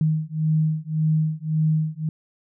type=beating tone pair; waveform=sine; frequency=155.56 / 157.36 Hz; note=D#3 / D#3; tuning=0 / +20 cents; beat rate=1.8 Hz; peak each=-22 dBFS; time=0.01-2.09 s; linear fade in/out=2 ms; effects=none